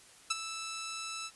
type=tone with ADSR envelope; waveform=10% pulse; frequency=1318.5 Hz; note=E6; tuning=in tune; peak=-18 dBFS; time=0.3-1.31 s; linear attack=10 ms; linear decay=23 ms; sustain=-12 dB; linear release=54 ms; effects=white hiss -57 dBFS RMS until 1.35 s + resampled to 24000 Hz